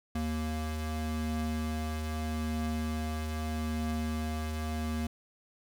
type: tone pair together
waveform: square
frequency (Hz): 77.9 / 232.9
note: D#2 / A#3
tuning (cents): +3 / -1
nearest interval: octave + perfect fifth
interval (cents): 1896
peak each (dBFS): -34 / -36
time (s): 0.15-5.07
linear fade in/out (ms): 5
effects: none